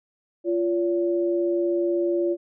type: tone pair together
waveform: sine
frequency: 346.1 / 570.1 Hz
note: F4 / C#5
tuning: -16 / +48 cents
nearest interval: major sixth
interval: 864 cents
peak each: -21 / -27 dBFS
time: 0.44-2.37 s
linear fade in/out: 50 ms
effects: none